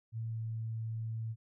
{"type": "tone with pitch glide", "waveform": "sine", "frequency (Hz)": [113.1, 112.25], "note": ["A2", "A2"], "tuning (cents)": [48, 35], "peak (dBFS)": -35, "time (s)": [0.12, 1.36], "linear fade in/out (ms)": 50, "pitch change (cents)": -13, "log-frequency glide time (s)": [0.3, 0.41], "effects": []}